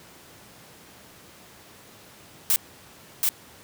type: noise with echo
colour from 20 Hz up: blue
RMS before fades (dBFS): -20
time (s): 2.5-2.56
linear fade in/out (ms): 0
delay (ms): 730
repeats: 1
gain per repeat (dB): -2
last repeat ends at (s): 3.29
effects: pink hiss -49 dBFS RMS until 3.63 s + high-pass 100 Hz 12 dB/octave